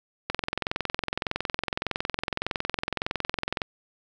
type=click train; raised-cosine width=0.3 ms; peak=-10 dBFS; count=73; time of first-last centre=0.3-3.618 s; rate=21.7 Hz; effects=none